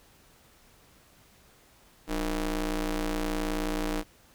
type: ring-modulated tone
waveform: sawtooth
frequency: 165.5 Hz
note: E3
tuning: 7 cents sharp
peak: -21 dBFS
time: 2.07-4.04 s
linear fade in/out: 50 ms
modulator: 136 Hz
effects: pink hiss -59 dBFS RMS until 4.34 s